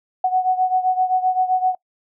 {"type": "beating tone pair", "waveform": "sine", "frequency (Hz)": [740, 747.7], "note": ["F#5", "F#5"], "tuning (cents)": [0, 18], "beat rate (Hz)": 7.7, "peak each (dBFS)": [-17, -21], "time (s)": [0.24, 1.75], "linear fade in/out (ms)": 5, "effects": ["noise-tail reverb RT60 0.1 s tail -23 dB re dry"]}